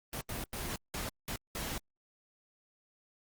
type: noise bursts at uneven times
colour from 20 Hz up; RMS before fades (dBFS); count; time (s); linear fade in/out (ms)
pink; -38; 6; 0.13-0.21 / 0.29-0.44 / 0.53-0.76 / 0.94-1.09 / 1.28-1.36 / 1.55-1.78; 2
effects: Opus 24 kbps